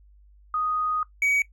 sine / triangle tone pair in turn, 1244.5 / 2263 Hz, D#6 / C#7, 0 / +35 cents, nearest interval minor seventh, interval 1035 cents, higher second, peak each -23 / -18 dBFS, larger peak second, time 0.54-1.03 / 1.22-1.42 s, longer first, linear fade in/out 2 ms, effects noise-tail reverb RT60 0.1 s tail -17 dB re dry + added 50 Hz sine -51 dBFS peak until 1.52 s

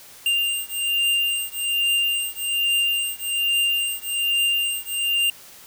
square beating tone pair, 2794 / 2795.2 Hz, F7 / F7, 0 / +1 cents, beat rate 1.2 Hz, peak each -24 dBFS, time 0.26-5.3 s, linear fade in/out 2 ms, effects white hiss -45 dBFS RMS until 5.66 s

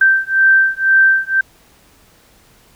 sine beating tone pair, 1562 / 1564 Hz, G6 / G6, -7 / -4 cents, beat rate 2 Hz, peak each -12 dBFS, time 0.01-1.41 s, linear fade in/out 5 ms, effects pink hiss -50 dBFS RMS until 2.75 s

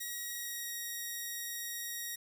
5% pulse tone with pitch glide, 1901 to 1887.9 Hz, A#6 to A#6, +33 to +21 cents, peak -28 dBFS, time 0-2.16 s, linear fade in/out 10 ms, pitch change -12 cents, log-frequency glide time 0.16-0.87 s, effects 10-bit

